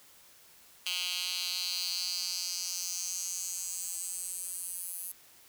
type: tone with high-pass filter sweep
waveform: 10% pulse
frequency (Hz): 180.1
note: F#3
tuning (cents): -46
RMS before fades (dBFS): -36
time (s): 0.86-5.12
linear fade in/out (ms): 5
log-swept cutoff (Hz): 3200 to 11000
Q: 3.6
effects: white hiss -58 dBFS RMS until 5.48 s